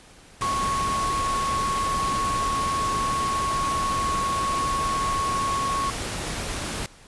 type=tone in noise; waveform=sine; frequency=1102 Hz; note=C#6; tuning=11 cents flat; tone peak=-23 dBFS; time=0.42-5.9 s; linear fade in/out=0 ms; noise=pink; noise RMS=-30 dBFS; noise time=0.41-6.86 s; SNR=+4 dB; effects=pink hiss -50 dBFS RMS until 7.07 s + resampled to 24000 Hz